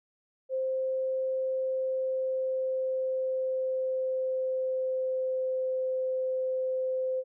sine tone with pitch glide, 523.3 to 517.6 Hz, C5 to C5, 0 to -19 cents, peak -27 dBFS, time 0.49-7.24 s, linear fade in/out 50 ms, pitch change -19 cents, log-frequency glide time 1.28-5.68 s, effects none

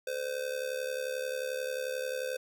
square tone with amplitude modulation, 513 Hz, C5, 34 cents flat, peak -30 dBFS, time 0.07-2.37 s, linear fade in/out 5 ms, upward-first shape sine, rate 71.3 Hz, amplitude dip 75%, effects none

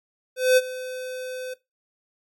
square tone with ADSR envelope, 510 Hz, C5, 44 cents flat, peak -14 dBFS, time 0.36-1.54 s, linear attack 210 ms, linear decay 35 ms, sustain -18 dB, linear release 8 ms, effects noise-tail reverb RT60 0.2 s tail -18 dB re dry + AAC 64 kbps

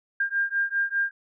sine beating tone pair, 1600 / 1605 Hz, G6 / G6, +35 / +40 cents, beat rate 5 Hz, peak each -26 dBFS, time 0.2-1.11 s, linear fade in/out 5 ms, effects none

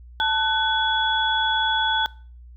sine tone cluster, 882 / 1498 / 3383 Hz, A5 / F#6 / G#7, +4 / +21 / +31 cents, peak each -23 dBFS, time 0.2-2.06 s, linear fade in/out 0 ms, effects noise-tail reverb RT60 0.4 s tail -21 dB re dry + added 60 Hz sine -41 dBFS peak until 2.56 s

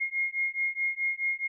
sine beating tone pair, 2141 / 2145.7 Hz, C7 / C7, +39 / +43 cents, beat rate 4.7 Hz, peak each -30 dBFS, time 0-1.48 s, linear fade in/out 20 ms, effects none

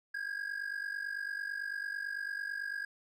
triangle ring-modulated tone, 1632 Hz, G#6, 31 cents flat, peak -31 dBFS, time 0.14-2.85 s, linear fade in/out 5 ms, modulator 24.5 Hz, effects none

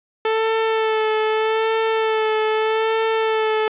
sawtooth tone with vibrato, 440 Hz, A4, in tune, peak -13 dBFS, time 0.25-3.68 s, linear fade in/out 2 ms, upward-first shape sine, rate 0.81 Hz, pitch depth 24 cents each way, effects resampled to 8000 Hz + 8-bit

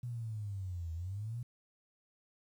sine linear two-way sweep, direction down then up, 123.5 to 80.4 to 123.5 Hz, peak -37 dBFS, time 0.03-1.43 s, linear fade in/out 5 ms, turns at 0.93 s, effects 11-bit

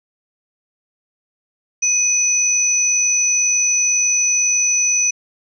sine tone pair together, 2512 / 5966 Hz, D#7 / F#8, +16 / +13 cents, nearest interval octave + minor third, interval 1497 cents, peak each -22 / -14 dBFS, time 1.82-5.11 s, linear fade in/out 10 ms, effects none

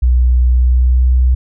sine tone with pitch glide, 61.74 to 62.96 Hz, B1 to B1, 0 to +34 cents, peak -7 dBFS, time 0.02-1.35 s, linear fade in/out 10 ms, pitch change +34 cents, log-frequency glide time 0.47-1.14 s, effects none

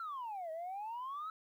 sine exponential two-way sweep, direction down then up, 1384 to 627 to 1314 Hz, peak -38 dBFS, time 0-1.3 s, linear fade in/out 2 ms, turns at 0.51 s, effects tanh soft clip ceiling -37 dBFS + 12-bit

